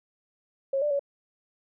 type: tone with pitch steps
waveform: sine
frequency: 544 / 591 / 563 Hz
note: C#5 / D5 / C#5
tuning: -33 / +11 / +27 cents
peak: -23 dBFS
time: 0.73-0.994 s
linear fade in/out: 5 ms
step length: 88 ms
effects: none